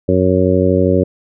harmonic tone, 92.5 Hz, F#2, in tune, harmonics 1 / 2 / 3 / 4 / 5 / 6, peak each -17 / -17 / -17 / -17 / -17 / -17 dBFS, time 0.08-1.04 s, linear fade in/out 10 ms, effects none

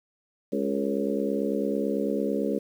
harmonic tone with a mistuned harmonic, 69 Hz, C#2, 7 cents flat, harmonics 3 / 4 / 5 / 6 / 7 / 8, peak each -30 / -30 / -34 / -31 / -32 / -33 dBFS, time 0.52-2.59 s, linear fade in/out 10 ms, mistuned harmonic 7, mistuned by -32 cents, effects 9-bit

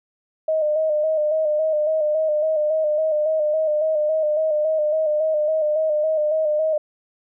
sine tone with vibrato, 617 Hz, D#5, 15 cents flat, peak -17 dBFS, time 0.48-6.78 s, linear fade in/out 5 ms, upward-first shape square, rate 3.6 Hz, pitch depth 39 cents each way, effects none

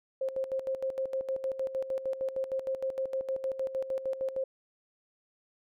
sine tone with tremolo, 530 Hz, C5, 22 cents sharp, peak -28 dBFS, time 0.21-4.44 s, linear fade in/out 5 ms, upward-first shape square, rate 6.5 Hz, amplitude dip 70%, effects none

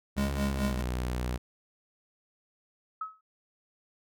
sawtooth tone with pitch glide, 69.3 to 61.74 Hz, C#2 to B1, 0 to 0 cents, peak -26 dBFS, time 0.16-1.38 s, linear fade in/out 20 ms, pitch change -200 cents, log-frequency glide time 0.46-0.79 s
square tone with tremolo, 205.4 Hz, G#3, 19 cents flat, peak -28 dBFS, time 0.17-0.82 s, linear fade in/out 10 ms, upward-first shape sine, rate 4.7 Hz, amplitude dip 80%
sine tone with exponential decay, 1284 Hz, E6, 46 cents flat, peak -29 dBFS, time 3.01-3.21 s, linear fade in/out 5 ms, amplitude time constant 42 ms
effects none

